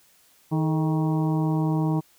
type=harmonic tone with a mistuned harmonic; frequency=157.6 Hz; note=D#3; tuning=23 cents sharp; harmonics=1 / 2 / 3 / 4 / 5 / 6 / 7; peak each=-22 / -26 / -36 / -39 / -36 / -36 / -42 dBFS; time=0.51-2.01 s; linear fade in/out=20 ms; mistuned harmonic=3; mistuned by=-120 cents; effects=white hiss -59 dBFS RMS until 2.18 s